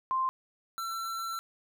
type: tone pair in turn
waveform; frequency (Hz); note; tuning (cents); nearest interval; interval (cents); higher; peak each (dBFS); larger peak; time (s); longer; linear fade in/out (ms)
sine / square; 1046.5 / 1346.4; C6 / E6; 0 / +36; major third; 436; second; -26 / -34; first; 0.11-0.29 / 0.78-1.39; second; 0
effects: none